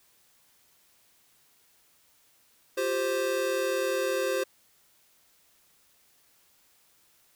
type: chord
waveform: square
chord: F suspended second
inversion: none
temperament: equal with one note detuned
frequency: 352.1 / 392 / 523.3 Hz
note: F4 / G4 / C5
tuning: +14 / 0 / 0 cents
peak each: -35 / -32 / -29 dBFS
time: 2.77-4.44 s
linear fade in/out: 10 ms
effects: white hiss -64 dBFS RMS until 7.35 s